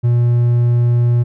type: tone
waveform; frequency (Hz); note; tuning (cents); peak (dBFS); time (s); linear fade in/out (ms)
triangle; 120; B2; -49; -8; 0.03-1.24; 20
effects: none